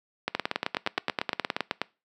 two click trains, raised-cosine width 0.3 ms, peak -9 / -10 dBFS, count 15 / 12, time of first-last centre 0.35-1.816 / 0.28-1.565 s, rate 9.55 / 8.56 Hz, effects noise-tail reverb RT60 0.3 s tail -23 dB re dry + high-pass 200 Hz 12 dB/octave

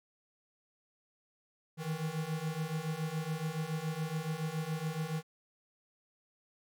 square beating tone pair, 154.1 / 161.2 Hz, D#3 / E3, -16 / -38 cents, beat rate 7.1 Hz, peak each -39 / -37 dBFS, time 1.77-5.23 s, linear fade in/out 50 ms, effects none

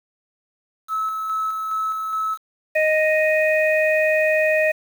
sine tone with tremolo, 1298 Hz, E6, 27 cents flat, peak -20 dBFS, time 0.88-2.38 s, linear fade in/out 50 ms, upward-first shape square, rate 2.4 Hz, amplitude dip 30%
harmonic tone, 622.3 Hz, D#5, in tune, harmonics 1 / 3 / 4, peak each -17 / -22 / -23 dBFS, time 2.75-4.72 s, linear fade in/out 10 ms
effects 7-bit

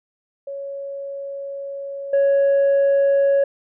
sine tone with level steps, 556 Hz, C#5, 5 cents sharp, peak -27 / -11 dBFS, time 0.47-3.44 s, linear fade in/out 5 ms, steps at 2.13 s, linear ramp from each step 5 ms, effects tanh soft clip ceiling -12 dBFS

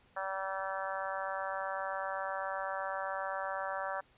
harmonic tone, 192.3 Hz, G3, 33 cents flat, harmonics 3 / 4 / 5 / 6 / 7 / 8 / 9, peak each -40 / -41 / -42 / -43 / -43 / -44 / -45 dBFS, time 0.16-4.01 s, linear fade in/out 10 ms, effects pink hiss -66 dBFS RMS until 4.17 s + resampled to 8000 Hz

